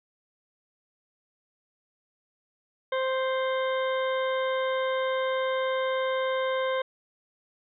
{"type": "harmonic tone", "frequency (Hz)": 523.3, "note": "C5", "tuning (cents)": 0, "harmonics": [1, 2, 3, 4, 6, 7], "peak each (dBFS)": [-26, -32, -36, -38, -42, -43], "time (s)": [2.92, 6.82], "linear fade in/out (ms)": 5, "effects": []}